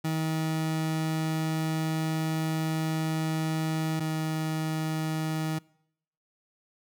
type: tone pair in turn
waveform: 30% pulse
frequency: 158.8 / 157.7 Hz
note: D#3 / D#3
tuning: +36 / +24 cents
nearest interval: unison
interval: 12 cents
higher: first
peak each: -24 / -25 dBFS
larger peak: first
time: 0.04-4 / 4-5.59 s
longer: first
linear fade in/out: 10 ms
effects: noise-tail reverb RT60 0.7 s tail -24 dB re dry